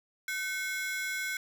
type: ring-modulated tone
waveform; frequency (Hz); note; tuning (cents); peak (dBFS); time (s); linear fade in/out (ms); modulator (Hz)
40% pulse; 1846; A#6; -17; -28; 0.28-1.37; 2; 326
effects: none